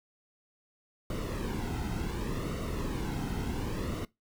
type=noise with flanger; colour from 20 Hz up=brown; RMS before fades=-34 dBFS; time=1.1-4.05 s; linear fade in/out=2 ms; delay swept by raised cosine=1.2 to 1.76 ms; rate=0.68 Hz; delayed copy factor=-0.65; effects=noise-tail reverb RT60 0.2 s tail -22 dB re dry